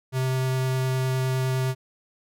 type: tone with vibrato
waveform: square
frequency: 130.2 Hz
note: C3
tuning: 8 cents flat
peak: -23 dBFS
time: 0.12-1.75 s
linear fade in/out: 50 ms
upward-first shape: triangle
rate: 9.8 Hz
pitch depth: 8 cents each way
effects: none